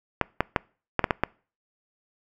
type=clicks; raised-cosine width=0.5 ms; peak=-5 dBFS; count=7; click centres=0.213 / 0.406 / 0.562 / 0.993 / 1.042 / 1.108 / 1.236 s; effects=noise-tail reverb RT60 0.4 s tail -25 dB re dry